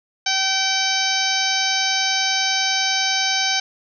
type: harmonic tone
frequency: 770 Hz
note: G5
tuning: 31 cents flat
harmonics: 1 / 2 / 3 / 4 / 5 / 6 / 7 / 8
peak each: -26 / -26 / -26 / -26 / -26 / -26 / -26 / -26 dBFS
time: 0.26-3.6 s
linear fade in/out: 5 ms
effects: none